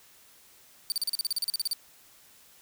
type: tone bursts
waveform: sawtooth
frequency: 4599 Hz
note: D8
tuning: 37 cents flat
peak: -23 dBFS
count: 15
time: 0.9-1.732 s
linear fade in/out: 0 ms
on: 20 ms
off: 38 ms
effects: white hiss -57 dBFS RMS until 2.61 s